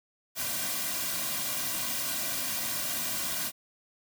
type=noise with comb filter; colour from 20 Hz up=white; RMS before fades=-32 dBFS; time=0.35-3.52 s; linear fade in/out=50 ms; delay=2.3 ms; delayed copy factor=-0.95; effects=none

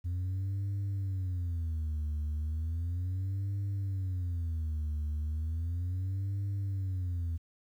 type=tone with vibrato; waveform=sine; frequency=86.6 Hz; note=F2; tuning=14 cents flat; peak=-28 dBFS; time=0.04-7.38 s; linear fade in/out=20 ms; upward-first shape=sine; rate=0.35 Hz; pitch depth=240 cents each way; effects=tanh soft clip ceiling -30 dBFS + 11-bit

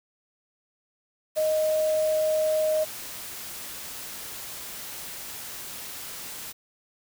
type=tone in noise; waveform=sine; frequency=622.3 Hz; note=D#5; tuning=in tune; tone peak=-21 dBFS; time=1.36-2.85 s; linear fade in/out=20 ms; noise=white; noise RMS=-38 dBFS; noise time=1.35-6.53 s; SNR=+14 dB; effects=none

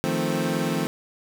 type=chord; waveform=25% pulse; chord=F dominant seventh; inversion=third; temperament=equal; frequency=155.56 / 174.61 / 220 / 261.6 Hz; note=Eb3 / F3 / A3 / C4; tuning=0 / 0 / 0 / 0 cents; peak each=-25 dBFS; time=0.04-0.87 s; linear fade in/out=0 ms; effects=none

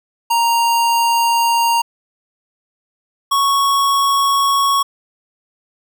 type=tone pair in turn; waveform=square; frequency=932.3 / 1108.7 Hz; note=A#5 / C#6; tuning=0 / 0 cents; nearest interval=minor third; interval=300 cents; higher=second; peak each=-13 dBFS; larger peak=neither; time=0.3-1.82 / 3.31-4.83 s; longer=neither; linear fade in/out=10 ms; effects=none

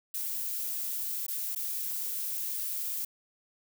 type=noise with dropouts; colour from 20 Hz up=violet; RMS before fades=-34 dBFS; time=0.14-3.05 s; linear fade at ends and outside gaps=5 ms; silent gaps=1.266-1.282 / 1.55-1.559 s; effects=none

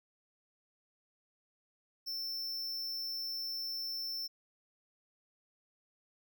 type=tone; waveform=square; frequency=5360 Hz; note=E8; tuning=28 cents sharp; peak=-37 dBFS; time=2.06-4.28 s; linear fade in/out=20 ms; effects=none

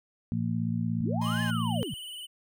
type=harmonic tone; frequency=56.9 Hz; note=A#1; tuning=41 cents flat; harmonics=2 / 3 / 4; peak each=-31 / -31 / -31 dBFS; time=0.32-1.83 s; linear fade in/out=0 ms
type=linear two-way sweep; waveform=sine; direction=up then down; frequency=98 to 1760 to 98 Hz; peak=-33 dBFS; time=1.01-1.94 s; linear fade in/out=0 ms; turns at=1.42 s
type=chord; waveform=45% pulse; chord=Ab major; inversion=second; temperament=equal; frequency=622.3 / 830.6 / 1046.5 Hz; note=Eb5 / Ab5 / C6; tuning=0 / 0 / 0 cents; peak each=-45 / -42 / -39 dBFS; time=1.21-1.51 s; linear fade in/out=10 ms
type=tone with vibrato; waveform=square; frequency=2985 Hz; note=F#7; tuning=15 cents sharp; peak=-39 dBFS; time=1.23-2.27 s; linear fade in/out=20 ms; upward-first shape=triangle; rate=19 Hz; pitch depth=76 cents each way
effects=none

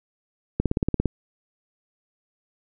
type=click train; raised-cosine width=3 ms; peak=-8 dBFS; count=9; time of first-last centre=0.6-1.057 s; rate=17.5 Hz; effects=none

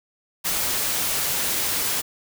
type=noise; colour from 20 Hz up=white; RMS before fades=-24 dBFS; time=0.44-2.02 s; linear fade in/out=20 ms; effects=none

